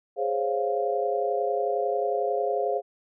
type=chord; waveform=sine; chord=Db major seventh; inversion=second; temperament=equal; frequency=415.3 / 523.3 / 554.4 / 698.5 Hz; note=Ab4 / C5 / Db5 / F5; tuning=0 / 0 / 0 / 0 cents; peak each=-28 / -29 / -32 / -28 dBFS; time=0.16-2.82 s; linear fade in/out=50 ms; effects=none